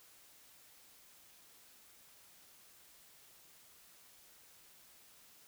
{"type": "silence", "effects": ["white hiss -62 dBFS RMS until 5.47 s"]}